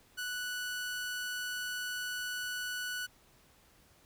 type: tone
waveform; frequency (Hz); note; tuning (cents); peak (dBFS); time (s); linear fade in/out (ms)
sawtooth; 1480; F#6; 0; -32; 0.17-3.07; 20
effects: pink hiss -64 dBFS RMS until 4.05 s